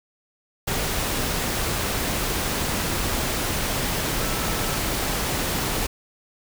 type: tone in noise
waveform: sine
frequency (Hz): 1318.5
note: E6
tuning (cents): 0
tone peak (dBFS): -36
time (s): 4.21-4.77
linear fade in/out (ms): 10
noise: pink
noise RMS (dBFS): -25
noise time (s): 0.67-5.87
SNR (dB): -14
effects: none